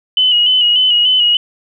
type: tone with vibrato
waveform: sine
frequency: 2960 Hz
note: F#7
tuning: in tune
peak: -8 dBFS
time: 0.17-1.37 s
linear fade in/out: 2 ms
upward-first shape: square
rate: 3.4 Hz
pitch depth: 38 cents each way
effects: none